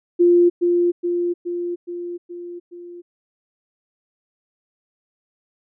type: tone with echo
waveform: sine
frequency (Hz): 349.2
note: F4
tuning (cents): 0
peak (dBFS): -10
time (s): 0.19-0.5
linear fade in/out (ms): 20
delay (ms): 420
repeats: 6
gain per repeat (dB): -4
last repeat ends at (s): 3.02
effects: none